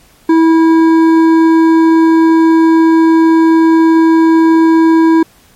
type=tone with hard clipping; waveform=sine; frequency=325.6 Hz; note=E4; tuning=21 cents flat; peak=-6 dBFS; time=0.29-5.23 s; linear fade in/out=5 ms; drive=9 dB; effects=pink hiss -46 dBFS RMS until 5.55 s + MP3 64 kbps